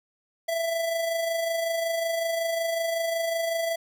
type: tone with amplitude modulation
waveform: square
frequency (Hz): 664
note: E5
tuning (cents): +12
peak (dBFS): -24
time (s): 0.48-3.76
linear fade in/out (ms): 10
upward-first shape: sine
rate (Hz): 25.4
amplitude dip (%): 40
effects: none